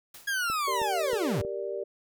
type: noise with exponential decay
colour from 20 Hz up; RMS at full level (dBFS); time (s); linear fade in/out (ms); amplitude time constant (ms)
white; -44; 0.14-0.5; 5; 78
type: linear sweep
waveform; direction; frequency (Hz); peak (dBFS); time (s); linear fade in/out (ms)
40% pulse; down; 1661.2 to 74.3; -26; 0.27-1.42; 10
type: click train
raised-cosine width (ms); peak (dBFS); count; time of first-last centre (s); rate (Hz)
2; -27; 4; 0.5-1.449; 3.16
type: chord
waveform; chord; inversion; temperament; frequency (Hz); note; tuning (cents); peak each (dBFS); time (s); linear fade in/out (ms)
sine; G minor; none; equal; 392 / 466.2 / 587.3; G4 / Bb4 / D5; 0 / 0 / 0; -34 / -36 / -35; 0.67-1.84; 10
effects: none